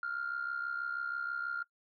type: tone with amplitude modulation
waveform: sine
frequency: 1401 Hz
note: F6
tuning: 5 cents sharp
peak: -30 dBFS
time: 0.03-1.63 s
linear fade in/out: 2 ms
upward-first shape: sine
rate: 66.2 Hz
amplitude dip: 75%
effects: noise-tail reverb RT60 0.1 s tail -21 dB re dry + tanh soft clip ceiling -28 dBFS